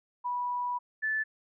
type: tone pair in turn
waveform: sine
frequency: 980 / 1746.2 Hz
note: B5 / A6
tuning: -14 / -14 cents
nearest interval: minor seventh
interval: 1000 cents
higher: second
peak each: -29 / -27 dBFS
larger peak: second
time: 0.24-0.79 / 1.02-1.24 s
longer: first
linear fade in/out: 20 ms
effects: none